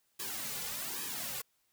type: noise with flanger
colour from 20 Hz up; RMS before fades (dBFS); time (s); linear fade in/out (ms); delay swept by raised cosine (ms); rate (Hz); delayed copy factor
white; -39; 0.19-1.42; 10; 1.4 to 3.2; 1.2; -0.9
effects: white hiss -75 dBFS RMS until 1.72 s